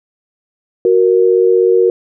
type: tone pair together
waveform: sine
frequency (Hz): 370 / 466.2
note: F#4 / A#4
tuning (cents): 0 / 0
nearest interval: major third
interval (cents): 400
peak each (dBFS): -10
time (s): 0.85-1.9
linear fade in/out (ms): 2
effects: none